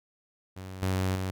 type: tone with level steps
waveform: sawtooth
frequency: 94 Hz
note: F#2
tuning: 28 cents sharp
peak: -35 / -22 / -26 dBFS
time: 0.56-1.31 s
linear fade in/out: 10 ms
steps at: 0.82 / 1.15 s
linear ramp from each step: 5 ms
effects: none